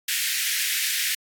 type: high-pass noise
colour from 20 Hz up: pink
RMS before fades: -25 dBFS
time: 0.08-1.15 s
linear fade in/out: 5 ms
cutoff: 1700 Hz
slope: 48 dB/octave
effects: AAC 64 kbps